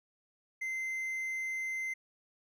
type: tone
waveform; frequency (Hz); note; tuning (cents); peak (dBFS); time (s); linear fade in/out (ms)
triangle; 2073; C7; -17; -32; 0.61-1.94; 10
effects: none